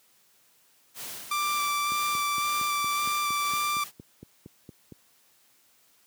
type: noise with tremolo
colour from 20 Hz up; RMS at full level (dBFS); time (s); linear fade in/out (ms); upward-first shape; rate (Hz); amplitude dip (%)
white; -38; 0.94-3.92; 50; sine; 2; 50
type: tone with vibrato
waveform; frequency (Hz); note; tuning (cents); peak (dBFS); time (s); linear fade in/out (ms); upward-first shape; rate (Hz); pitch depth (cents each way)
sawtooth; 1174.7; D6; 0; -22; 1.31-3.84; 5; square; 1.8; 9
type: click train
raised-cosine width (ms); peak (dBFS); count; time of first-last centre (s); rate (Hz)
3; -29; 14; 1.92-4.922; 4.33
effects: white hiss -63 dBFS RMS until 6.06 s + high-pass 100 Hz 12 dB/octave